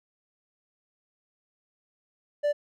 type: tone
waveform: triangle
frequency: 586 Hz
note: D5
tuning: 4 cents flat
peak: -20 dBFS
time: 2.43-2.53 s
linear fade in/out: 20 ms
effects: none